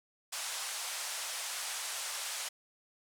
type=band-pass noise; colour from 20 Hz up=white; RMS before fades=-39 dBFS; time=0.32-2.49 s; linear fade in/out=10 ms; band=630 to 10000 Hz; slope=24 dB/octave; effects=none